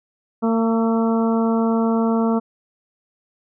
harmonic tone with a mistuned harmonic, 227 Hz, A#3, 46 cents flat, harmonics 1 / 2 / 3 / 4 / 5 / 6, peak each -17 / -23 / -27 / -29 / -31 / -33 dBFS, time 0.42-2.4 s, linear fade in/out 20 ms, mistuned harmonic 6, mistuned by -30 cents, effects none

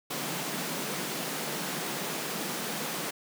pink high-pass noise, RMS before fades -34 dBFS, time 0.1-3.11 s, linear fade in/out 10 ms, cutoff 140 Hz, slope 96 dB/octave, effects none

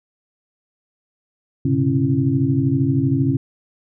sine tone cluster, 104.1 / 126.5 / 139.3 / 272.6 / 332.5 Hz, G#2 / B2 / C#3 / C#4 / E4, +5 / +42 / +9 / -29 / +15 cents, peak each -26 / -21 / -20 / -19 / -26 dBFS, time 1.65-3.37 s, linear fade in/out 5 ms, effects none

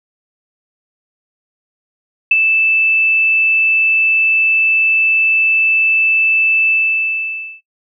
sine tone with ADSR envelope, 2637 Hz, E7, in tune, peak -5 dBFS, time 2.31-7.61 s, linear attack 5 ms, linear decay 27 ms, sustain -5 dB, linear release 910 ms, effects noise-tail reverb RT60 0.1 s tail -18 dB re dry

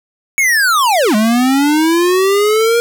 square linear two-way sweep, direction down then up, 2246 to 207.7 to 474.1 Hz, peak -10 dBFS, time 0.38-2.8 s, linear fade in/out 0 ms, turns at 1.15 s, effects none

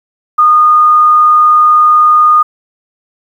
sine tone, 1226 Hz, D#6, 26 cents flat, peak -3 dBFS, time 0.38-2.43 s, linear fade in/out 10 ms, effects 7-bit

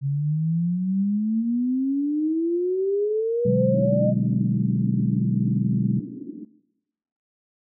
sine exponential sweep, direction up, 136.1 to 622.3 Hz, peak -20 dBFS, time 0.01-4.14 s, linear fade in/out 50 ms
sine chord, G# half-diminished seventh, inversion first, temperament just, 124.59 / 149.51 / 186.89 / 207.7 Hz, B2 / D3 / F#3 / G#3, +16 / +31 / +18 / 0 cents, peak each -24 / -28 / -22 / -24 dBFS, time 3.45-6 s, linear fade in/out 10 ms
pink band-pass noise, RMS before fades -35 dBFS, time 3.74-6.45 s, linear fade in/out 5 ms, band 220 to 320 Hz, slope 48 dB/octave
effects noise-tail reverb RT60 0.9 s tail -18 dB re dry

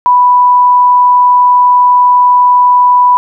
sine tone, 988 Hz, B5, in tune, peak -3 dBFS, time 0.06-3.17 s, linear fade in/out 0 ms, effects none

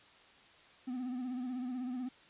triangle tone with vibrato, 251.6 Hz, B3, 32 cents sharp, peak -34 dBFS, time 0.87-2.09 s, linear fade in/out 10 ms, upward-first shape sine, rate 16 Hz, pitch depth 61 cents each way, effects white hiss -60 dBFS RMS until 2.29 s + resampled to 8000 Hz

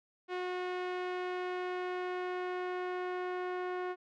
sawtooth tone with low-pass filter sweep, 363.1 Hz, F#4, 33 cents flat, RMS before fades -37 dBFS, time 0.28-3.96 s, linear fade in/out 50 ms, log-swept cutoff 2700 to 1700 Hz, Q 1, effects none

